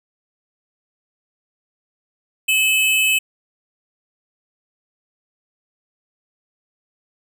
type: tone pair together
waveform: square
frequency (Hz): 2587 / 3031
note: E7 / F#7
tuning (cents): -33 / +41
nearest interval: minor third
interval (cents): 274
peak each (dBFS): -16 / -21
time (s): 2.48-3.19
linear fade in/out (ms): 10
effects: none